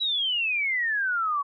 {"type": "exponential sweep", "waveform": "sine", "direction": "down", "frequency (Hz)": [3951, 1108], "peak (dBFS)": -23, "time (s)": [0, 1.43], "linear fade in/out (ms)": 20, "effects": []}